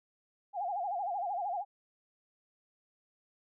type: tone with vibrato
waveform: sine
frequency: 756 Hz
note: F#5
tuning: 37 cents sharp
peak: -32 dBFS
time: 0.53-1.65 s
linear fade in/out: 50 ms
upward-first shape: sine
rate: 13 Hz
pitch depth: 170 cents each way
effects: none